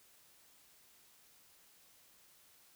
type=silence; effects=white hiss -65 dBFS RMS until 2.75 s